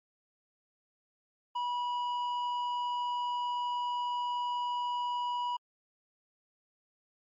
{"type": "tone with hard clipping", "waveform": "sine", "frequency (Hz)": 975, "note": "B5", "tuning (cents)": -23, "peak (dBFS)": -32, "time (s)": [1.55, 5.57], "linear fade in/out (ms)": 10, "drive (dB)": 6, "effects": ["MP3 32 kbps"]}